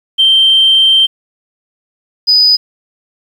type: tone pair in turn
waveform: sine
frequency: 3136 / 4978 Hz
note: G7 / D#8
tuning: 0 / 0 cents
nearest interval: minor sixth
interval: 800 cents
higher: second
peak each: -4 dBFS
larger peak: neither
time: 0.18-1.07 / 2.27-2.57 s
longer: first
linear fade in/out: 20 ms
effects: tanh soft clip ceiling 0 dBFS + 7-bit